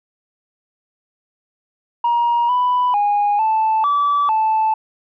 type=tone with pitch steps; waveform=sine; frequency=947 / 991 / 822 / 878 / 1153 / 876 Hz; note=A#5 / B5 / G#5 / A5 / D6 / A5; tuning=+27 / +6 / -18 / -4 / -32 / -8 cents; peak=-12 dBFS; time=2.04-4.74 s; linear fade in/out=5 ms; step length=450 ms; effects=tanh soft clip ceiling -11 dBFS